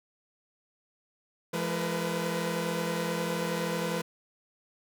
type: tone cluster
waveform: sawtooth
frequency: 170.5 / 211.1 / 469.3 / 502 Hz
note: F3 / G#3 / A#4 / B4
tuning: -41 / +29 / +12 / +28 cents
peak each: -29 / -33 / -33 / -30 dBFS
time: 1.53-4.02 s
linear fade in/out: 10 ms
effects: none